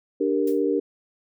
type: chord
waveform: sine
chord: G minor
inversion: second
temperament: equal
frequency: 293.7 / 392 / 466.2 Hz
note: D4 / G4 / Bb4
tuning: 0 / 0 / 0 cents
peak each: -24 dBFS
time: 0.2-0.8 s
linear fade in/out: 10 ms
type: noise with exponential decay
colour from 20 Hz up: blue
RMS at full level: -38 dBFS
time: 0.47-0.64 s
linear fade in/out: 5 ms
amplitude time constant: 36 ms
effects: none